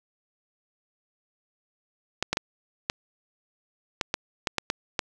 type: clicks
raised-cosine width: 0.2 ms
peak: -7 dBFS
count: 10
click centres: 2.226 / 2.33 / 2.371 / 2.899 / 4.012 / 4.141 / 4.472 / 4.583 / 4.701 / 4.992 s
effects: none